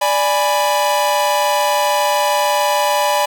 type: chord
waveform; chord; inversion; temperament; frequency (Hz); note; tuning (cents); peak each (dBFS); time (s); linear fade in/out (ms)
45% pulse; G# diminished; second; equal; 587.3 / 830.6 / 987.8; D5 / G#5 / B5; 0 / 0 / 0; -18; 0.01-3.26; 10
effects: none